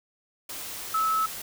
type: tone in noise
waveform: sine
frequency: 1300 Hz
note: E6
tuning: 24 cents flat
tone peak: -22 dBFS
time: 0.94-1.26 s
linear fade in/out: 5 ms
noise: white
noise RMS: -37 dBFS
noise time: 0.49-1.42 s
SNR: +12 dB
effects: none